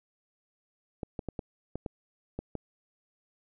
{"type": "clicks", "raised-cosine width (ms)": 2, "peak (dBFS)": -21, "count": 8, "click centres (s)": [1.032, 1.192, 1.287, 1.392, 1.756, 1.862, 2.39, 2.553], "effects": []}